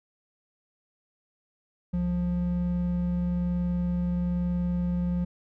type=tone pair together; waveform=triangle; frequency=65.9 / 176.6 Hz; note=C2 / F3; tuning=+13 / +20 cents; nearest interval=octave + perfect fourth; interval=1707 cents; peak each=-31 / -23 dBFS; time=1.93-5.25 s; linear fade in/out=10 ms; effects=none